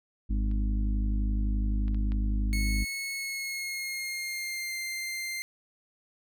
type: harmonic tone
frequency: 51.7 Hz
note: G#1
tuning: 7 cents flat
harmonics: 1 / 2 / 4 / 5 / 6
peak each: -25 / -39 / -36 / -41 / -44 dBFS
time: 0.29-2.85 s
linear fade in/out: 20 ms
type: clicks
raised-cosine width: 0.3 ms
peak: -40 / -33 / -36 / -30 dBFS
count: 4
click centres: 0.514 / 1.881 / 1.946 / 2.12 s
type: tone with pitch glide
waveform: sawtooth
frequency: 2192 to 2094 Hz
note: C#7 to C7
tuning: -20 to +1 cents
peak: -29 dBFS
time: 2.53-5.42 s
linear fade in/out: 0 ms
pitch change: -79 cents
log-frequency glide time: 3.13-4.76 s
effects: none